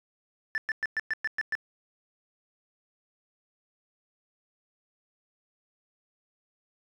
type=tone bursts; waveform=sine; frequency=1760 Hz; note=A6; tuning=in tune; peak=-23 dBFS; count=8; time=0.55-1.552 s; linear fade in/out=0 ms; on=29 ms; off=110 ms; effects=tanh soft clip ceiling -25 dBFS